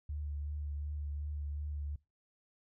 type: tone with vibrato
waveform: sine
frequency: 73.42 Hz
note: D2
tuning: in tune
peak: -36 dBFS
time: 0.09-1.96 s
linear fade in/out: 5 ms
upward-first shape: triangle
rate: 2.7 Hz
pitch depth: 27 cents each way
effects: noise-tail reverb RT60 0.3 s tail -24 dB re dry